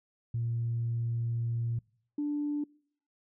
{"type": "tone pair in turn", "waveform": "sine", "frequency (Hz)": [116.8, 293.4], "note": ["A#2", "D4"], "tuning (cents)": [4, -2], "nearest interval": "octave + major third", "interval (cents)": 1594, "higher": "second", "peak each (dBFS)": [-28, -28], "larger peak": "neither", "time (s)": [[0.34, 1.79], [2.18, 2.64]], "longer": "first", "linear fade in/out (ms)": 5, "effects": ["noise-tail reverb RT60 0.6 s tail -26 dB re dry", "tanh soft clip ceiling -24 dBFS"]}